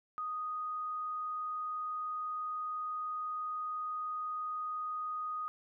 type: tone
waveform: sine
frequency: 1243 Hz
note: D#6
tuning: 2 cents flat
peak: -35 dBFS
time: 0.18-5.48 s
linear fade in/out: 0 ms
effects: none